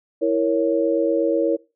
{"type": "chord", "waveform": "sine", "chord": "A# diminished", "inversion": "second", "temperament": "equal", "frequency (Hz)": [329.6, 466.2, 554.4], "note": ["E4", "A#4", "C#5"], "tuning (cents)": [0, 0, 0], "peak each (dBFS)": -21, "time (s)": [0.21, 1.57], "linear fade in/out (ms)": 20, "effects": ["noise-tail reverb RT60 0.3 s tail -23 dB re dry"]}